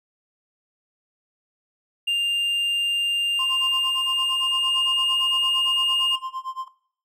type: tone with pitch glide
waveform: triangle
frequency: 2800 to 2834 Hz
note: F7 to F7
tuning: +4 to +25 cents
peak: -18 dBFS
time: 2.07-6.16 s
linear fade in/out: 10 ms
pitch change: +21 cents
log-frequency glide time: 3.36-5.21 s
type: tone with tremolo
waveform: triangle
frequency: 1046.5 Hz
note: C6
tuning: in tune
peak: -24 dBFS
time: 3.39-6.68 s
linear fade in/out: 2 ms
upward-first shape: sine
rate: 8.8 Hz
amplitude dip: 95%
effects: noise-tail reverb RT60 0.6 s tail -19 dB re dry + tanh soft clip ceiling -10 dBFS